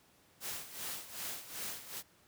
white noise with tremolo, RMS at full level -40 dBFS, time 0.4-2.03 s, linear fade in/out 50 ms, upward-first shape sine, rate 2.6 Hz, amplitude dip 75%, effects pink hiss -66 dBFS RMS until 2.27 s + high-pass 80 Hz 12 dB/octave

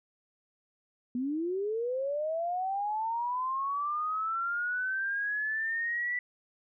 sine linear sweep, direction up, 238.4 to 1975.5 Hz, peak -29 dBFS, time 1.15-6.19 s, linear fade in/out 2 ms, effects none

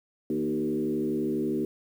sine tone with frequency modulation, 311.1 Hz, D#4, in tune, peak -25 dBFS, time 0.3-1.65 s, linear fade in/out 2 ms, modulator 72.1 Hz, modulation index 1.4, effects 9-bit

